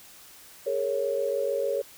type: tone cluster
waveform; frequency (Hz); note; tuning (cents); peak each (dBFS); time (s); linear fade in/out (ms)
sine; 412.8 / 459.5 / 555; G#4 / A#4 / C#5; -10 / -25 / +2; -31 / -30 / -27; 0.66-1.82; 10
effects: white hiss -50 dBFS RMS until 1.97 s